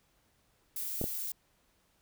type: noise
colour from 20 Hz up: violet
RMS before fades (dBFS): -37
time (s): 0.76-1.32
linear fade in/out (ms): 5
type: clicks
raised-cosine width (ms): 2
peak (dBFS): -20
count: 2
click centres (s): 1.014 / 1.041
effects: pink hiss -71 dBFS RMS until 2.01 s